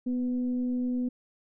sine tone with frequency modulation, 247.9 Hz, B3, 7 cents sharp, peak -26 dBFS, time 0.06-1.09 s, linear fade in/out 10 ms, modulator 252 Hz, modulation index 0.29, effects none

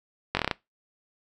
slowing click train, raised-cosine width 0.3 ms, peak -8 dBFS, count 7, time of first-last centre 0.35-0.512 s, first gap 20 ms, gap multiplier 1.12, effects noise-tail reverb RT60 0.2 s tail -21 dB re dry

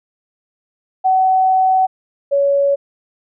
sine tone pair in turn, 754 / 561.2 Hz, F#5 / C#5, +32 / +21 cents, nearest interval perfect fourth, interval 511 cents, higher first, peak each -10 / -11 dBFS, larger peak first, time 1.04-1.87 / 2.31-2.76 s, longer first, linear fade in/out 20 ms, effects none

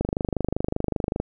click train, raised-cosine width 2 ms, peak -10 dBFS, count 31, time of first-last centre 0.01-1.2 s, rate 25.2 Hz, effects none

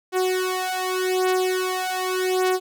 sawtooth beating tone pair, 370 / 370.85 Hz, F#4 / F#4, 0 / +4 cents, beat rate 0.85 Hz, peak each -20 dBFS, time 0.12-2.6 s, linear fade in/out 50 ms, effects none

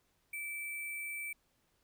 sine tone with sample-and-hold, 2321 Hz, D7, 21 cents flat, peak -38 dBFS, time 0.33-1.33 s, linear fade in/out 5 ms, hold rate 11025 Hz, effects pink hiss -75 dBFS RMS until 1.83 s

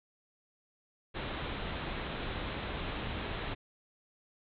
pink low-pass noise, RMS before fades -38 dBFS, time 1.14-3.55 s, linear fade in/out 20 ms, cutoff 3900 Hz, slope 96 dB/octave, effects none

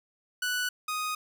sawtooth tone pair in turn, 1482 / 1246.2 Hz, F#6 / D#6, +2 / +2 cents, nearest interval minor third, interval 300 cents, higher first, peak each -24 / -26 dBFS, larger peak first, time 0.42-0.69 / 0.88-1.15 s, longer neither, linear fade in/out 5 ms, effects none

